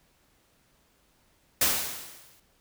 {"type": "noise with exponential decay", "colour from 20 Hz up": "white", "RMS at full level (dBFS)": -21, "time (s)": [1.61, 2.4], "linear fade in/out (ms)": 5, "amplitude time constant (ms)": 170, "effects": ["pink hiss -66 dBFS RMS until 2.6 s"]}